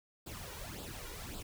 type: noise with flanger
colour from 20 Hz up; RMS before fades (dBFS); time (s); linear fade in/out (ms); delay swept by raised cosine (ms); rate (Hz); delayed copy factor
pink; -45; 0.26-1.43; 10; 0.24 to 2.14; 1.8; +0.7
effects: none